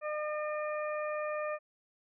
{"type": "harmonic tone", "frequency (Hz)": 605, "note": "D#5", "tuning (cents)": -49, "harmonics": [1, 2, 3, 4], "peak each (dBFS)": [-34, -39, -44, -46], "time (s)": [0.01, 1.59], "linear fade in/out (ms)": 50, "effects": []}